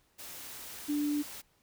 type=tone in noise; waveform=sine; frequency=293.7 Hz; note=D4; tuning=in tune; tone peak=-28 dBFS; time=0.88-1.23 s; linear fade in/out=20 ms; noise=white; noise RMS=-45 dBFS; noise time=0.18-1.42 s; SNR=+14 dB; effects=pink hiss -70 dBFS RMS until 1.62 s